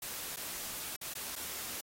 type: noise with dropouts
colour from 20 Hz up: white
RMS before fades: -41 dBFS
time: 0.02-1.81 s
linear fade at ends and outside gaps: 5 ms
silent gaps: 0.362-0.368 / 0.964-1.012 / 1.138-1.152 / 1.355-1.36 s
effects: AAC 48 kbps